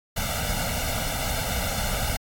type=noise with comb filter; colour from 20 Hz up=pink; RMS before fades=-27 dBFS; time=0.16-2.17 s; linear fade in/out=10 ms; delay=1.4 ms; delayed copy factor=+0.9; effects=AAC 64 kbps